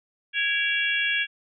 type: harmonic tone with a mistuned harmonic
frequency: 553 Hz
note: C#5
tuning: 4 cents flat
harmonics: 3 / 4 / 5 / 6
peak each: -26 / -27 / -28 / -29 dBFS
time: 0.33-1.27 s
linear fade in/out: 50 ms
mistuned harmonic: 4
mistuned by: +80 cents
effects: none